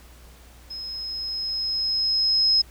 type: tone with level ramp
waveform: sine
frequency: 5130 Hz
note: E8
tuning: 48 cents flat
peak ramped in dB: -32 to -15 dBFS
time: 0.7-2.62 s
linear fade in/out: 10 ms
effects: added 60 Hz sine -47 dBFS peak until 2.7 s + pink hiss -52 dBFS RMS until 2.7 s